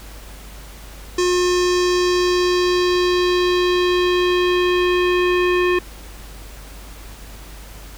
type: tone with low-pass filter sweep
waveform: square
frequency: 358.4 Hz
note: F4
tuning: 45 cents sharp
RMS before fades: -17 dBFS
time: 1.18-5.79 s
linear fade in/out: 5 ms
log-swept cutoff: 6500 to 2500 Hz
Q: 2.2
effects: added 50 Hz sine -36 dBFS peak until 7.97 s + pink hiss -41 dBFS RMS until 7.97 s